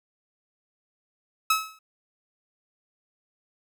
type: tone with exponential decay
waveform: sawtooth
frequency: 1291 Hz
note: E6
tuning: 37 cents flat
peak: -13 dBFS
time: 1.5-1.79 s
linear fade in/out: 5 ms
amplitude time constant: 63 ms
effects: none